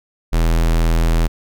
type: tone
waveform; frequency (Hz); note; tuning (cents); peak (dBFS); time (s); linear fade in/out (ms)
square; 41.2; E1; 0; -13; 0.32-1.28; 20
effects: none